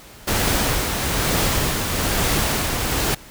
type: noise with tremolo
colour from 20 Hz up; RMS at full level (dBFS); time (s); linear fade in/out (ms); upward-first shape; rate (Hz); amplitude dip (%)
pink; -19; 0.27-3.15; 10; triangle; 1.1; 40
effects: pink hiss -43 dBFS RMS until 3.3 s